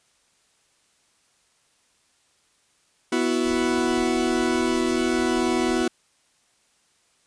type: chord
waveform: 40% pulse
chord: B suspended fourth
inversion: none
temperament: equal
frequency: 246.9 / 329.6 / 370 Hz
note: B3 / E4 / F#4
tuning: 0 / 0 / 0 cents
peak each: -24 dBFS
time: 3.12-5.88 s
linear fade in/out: 5 ms
type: noise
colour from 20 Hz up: brown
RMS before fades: -43 dBFS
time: 3.44-5.83 s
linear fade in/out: 0 ms
effects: white hiss -64 dBFS RMS until 7.26 s + resampled to 22050 Hz